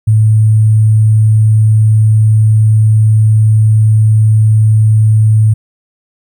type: tone with sample-and-hold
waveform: sine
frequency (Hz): 108.7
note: A2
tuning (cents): -21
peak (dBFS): -4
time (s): 0.07-5.54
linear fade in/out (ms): 10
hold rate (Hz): 8820
effects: none